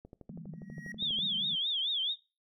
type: click train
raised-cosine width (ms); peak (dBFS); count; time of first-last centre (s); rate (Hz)
2; -35; 15; 0.05-1.188; 12.3
type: band-pass noise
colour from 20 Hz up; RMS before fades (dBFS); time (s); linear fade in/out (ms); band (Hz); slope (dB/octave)
pink; -46; 0.29-1.56; 10; 150 to 230; 96
type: tone with exponential growth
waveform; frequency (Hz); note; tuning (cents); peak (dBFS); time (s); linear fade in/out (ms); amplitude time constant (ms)
triangle; 1900; A#6; +33; -37; 0.53-0.92; 2; 84
type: tone with vibrato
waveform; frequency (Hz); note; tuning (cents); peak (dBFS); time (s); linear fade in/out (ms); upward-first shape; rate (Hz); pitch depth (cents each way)
sine; 3400; G#7; +40; -29; 0.98-2.16; 50; triangle; 4.6; 190
effects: noise-tail reverb RT60 0.3 s tail -22 dB re dry